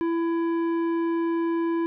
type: tone with tanh clipping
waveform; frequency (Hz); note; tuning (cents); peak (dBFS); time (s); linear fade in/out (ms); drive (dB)
triangle; 333.8; E4; +22; -24; 0.01-1.86; 0; 15
effects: none